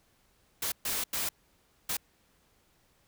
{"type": "noise bursts at uneven times", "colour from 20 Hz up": "white", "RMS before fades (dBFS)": -32, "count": 4, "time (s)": [[0.62, 0.72], [0.85, 1.04], [1.13, 1.29], [1.89, 1.97]], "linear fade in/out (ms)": 5, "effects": ["pink hiss -68 dBFS RMS until 3.07 s"]}